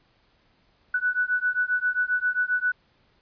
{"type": "beating tone pair", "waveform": "sine", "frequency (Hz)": [1480, 1487.5], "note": ["F#6", "F#6"], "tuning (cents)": [0, 9], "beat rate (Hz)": 7.5, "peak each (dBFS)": -25, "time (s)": [0.94, 2.72], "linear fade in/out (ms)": 5, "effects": ["pink hiss -64 dBFS RMS until 3.21 s", "resampled to 11025 Hz"]}